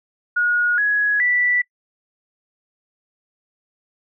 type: tone with pitch steps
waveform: sine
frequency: 1445 / 1674 / 1967 Hz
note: F#6 / G#6 / B6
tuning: -41 / +13 / -7 cents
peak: -15 dBFS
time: 0.36-1.62 s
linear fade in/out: 10 ms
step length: 420 ms
effects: noise-tail reverb RT60 0.1 s tail -24 dB re dry